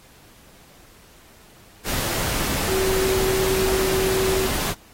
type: tone in noise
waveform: sine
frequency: 380 Hz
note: F#4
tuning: 46 cents sharp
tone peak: -20 dBFS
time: 2.67-4.49 s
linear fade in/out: 50 ms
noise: pink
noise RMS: -25 dBFS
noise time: 1.84-4.75 s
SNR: +2 dB
effects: pink hiss -51 dBFS RMS until 4.93 s + AAC 48 kbps